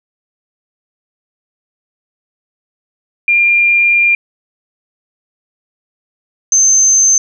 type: tone pair in turn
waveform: sine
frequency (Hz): 2397 / 6249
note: D7 / G8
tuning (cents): +35 / -6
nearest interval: octave + perfect fourth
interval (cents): 1659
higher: second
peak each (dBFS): -7 / -6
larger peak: second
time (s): 3.28-4.15 / 6.52-7.18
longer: first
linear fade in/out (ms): 2
effects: none